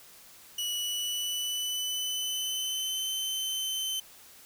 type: tone with pitch glide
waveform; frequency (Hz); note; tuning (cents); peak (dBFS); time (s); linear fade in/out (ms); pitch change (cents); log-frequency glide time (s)
sawtooth; 2938 to 3070; F#7 to G7; -13 to -37; -27; 0.58-4; 5; +76; 0.7-3.11
effects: white hiss -53 dBFS RMS until 4.45 s